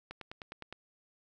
click train, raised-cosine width 0.3 ms, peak -27 dBFS, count 7, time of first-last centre 0.11-0.726 s, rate 9.74 Hz, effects none

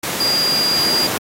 sine tone in noise, 4815 Hz, D8, 42 cents sharp, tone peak -15 dBFS, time 0.2-1.07 s, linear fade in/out 5 ms, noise pink, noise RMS -21 dBFS, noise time 0.03-1.18 s, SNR +3 dB, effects high-pass 200 Hz 12 dB/octave + AAC 48 kbps

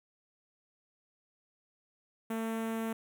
sawtooth tone with notch filter, 224.7 Hz, A3, 37 cents sharp, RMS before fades -35 dBFS, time 2.3-2.93 s, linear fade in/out 5 ms, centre 4700 Hz, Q 0.73, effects none

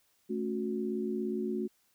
sine chord, F# minor, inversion first, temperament equal with one note detuned, 220 / 277.2 / 364.5 Hz, A3 / C#4 / F#4, 0 / 0 / -26 cents, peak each -34 / -39 / -34 dBFS, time 0.29-1.68 s, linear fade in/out 20 ms, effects white hiss -71 dBFS RMS until 1.94 s

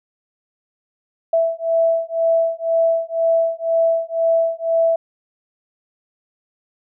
sine beating tone pair, 659.3 / 661.3 Hz, E5 / E5, 0 / +5 cents, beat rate 2 Hz, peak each -18 / -18 dBFS, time 1.33-4.96 s, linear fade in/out 5 ms, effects none

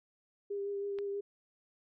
sine tone with vibrato, 401.4 Hz, G4, 41 cents sharp, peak -34 dBFS, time 0.5-1.21 s, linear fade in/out 10 ms, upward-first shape sine, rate 6.2 Hz, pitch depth 16 cents each way
click, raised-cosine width 0.3 ms, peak -32 dBFS, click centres 0.987 s
effects none

